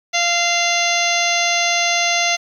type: harmonic tone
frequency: 692 Hz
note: F5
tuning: 16 cents flat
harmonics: 1 / 2 / 3 / 4 / 5 / 6 / 7 / 8 / 9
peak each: -21 / -28 / -20 / -23 / -25 / -26 / -29 / -31 / -23 dBFS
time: 0.13-2.37 s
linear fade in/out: 20 ms
effects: 8-bit